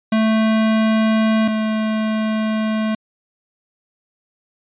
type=tone pair in turn; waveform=square; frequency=220 / 217.9 Hz; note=A3 / A3; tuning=0 / -17 cents; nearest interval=unison; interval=17 cents; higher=first; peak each=-14 / -18 dBFS; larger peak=first; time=0.12-1.48 / 1.48-2.95 s; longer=second; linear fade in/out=5 ms; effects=resampled to 8000 Hz